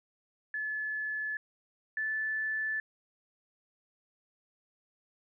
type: tone pair in turn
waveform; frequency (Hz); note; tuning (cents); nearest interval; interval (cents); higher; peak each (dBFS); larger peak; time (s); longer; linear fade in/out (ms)
sine; 1723 / 1747.1; A6 / A6; -37 / -13; unison; 24; second; -32 / -30; second; 0.54-1.37 / 1.97-2.8; neither; 2
effects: none